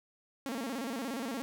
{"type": "tone with vibrato", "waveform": "sawtooth", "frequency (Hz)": 250, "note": "B3", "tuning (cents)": 21, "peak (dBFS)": -31, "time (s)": [0.46, 1.42], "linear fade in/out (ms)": 0, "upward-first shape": "square", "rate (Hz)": 17, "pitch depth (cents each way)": 160, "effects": []}